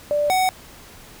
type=tone pair in turn; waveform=sine / square; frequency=588 / 746.2 Hz; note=D5 / F#5; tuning=+2 / +14 cents; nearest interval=major third; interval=412 cents; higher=second; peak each=-17 dBFS; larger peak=neither; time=0.11-0.3 / 0.3-0.49 s; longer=neither; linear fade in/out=0 ms; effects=pink hiss -44 dBFS RMS until 1.2 s